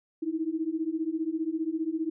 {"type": "beating tone pair", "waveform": "sine", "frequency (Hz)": [312.2, 327.2], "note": ["D#4", "E4"], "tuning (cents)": [6, -13], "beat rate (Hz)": 15, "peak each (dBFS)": [-31, -30], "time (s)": [0.22, 2.1], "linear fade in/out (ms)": 10, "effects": []}